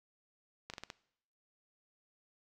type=slowing click train; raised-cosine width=0.2 ms; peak=-25 dBFS; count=5; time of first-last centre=0.7-0.901 s; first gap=37 ms; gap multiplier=1.21; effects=noise-tail reverb RT60 0.7 s tail -20 dB re dry